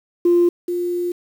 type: tone pair in turn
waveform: sine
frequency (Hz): 348 / 352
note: F4 / F4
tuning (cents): -6 / +14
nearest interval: unison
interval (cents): 20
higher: second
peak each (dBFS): -10 / -19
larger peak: first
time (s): 0.25-0.49 / 0.68-1.12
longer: second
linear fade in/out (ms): 5
effects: tanh soft clip ceiling -7 dBFS + 7-bit